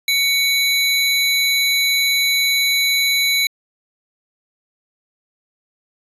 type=tone pair together; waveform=square; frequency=2239 / 3969 Hz; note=C#7 / B7; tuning=+17 / +8 cents; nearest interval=minor seventh; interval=991 cents; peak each=-18 / -18 dBFS; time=0.08-3.47 s; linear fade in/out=2 ms; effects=resampled to 32000 Hz